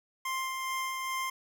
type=tone with tremolo; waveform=25% pulse; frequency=1051 Hz; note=C6; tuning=7 cents sharp; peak=-27 dBFS; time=0.25-1.3 s; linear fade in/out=5 ms; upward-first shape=sine; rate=2.4 Hz; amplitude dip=30%; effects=none